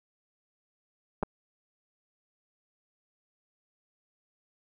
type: clicks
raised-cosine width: 1 ms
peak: -16 dBFS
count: 2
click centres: 1.228 / 1.233 s
effects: none